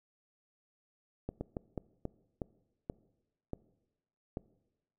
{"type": "slowing click train", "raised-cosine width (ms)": 2, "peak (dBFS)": -23, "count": 9, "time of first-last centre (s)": [1.29, 4.371], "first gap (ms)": 120, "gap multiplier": 1.32, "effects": ["noise-tail reverb RT60 1.0 s tail -21 dB re dry"]}